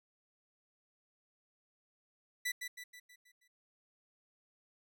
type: tone with echo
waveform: sawtooth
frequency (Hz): 1975.5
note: B6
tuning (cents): 0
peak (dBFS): -30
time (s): 2.45-2.52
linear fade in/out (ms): 10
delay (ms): 160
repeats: 6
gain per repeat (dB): -6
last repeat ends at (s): 3.48
effects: none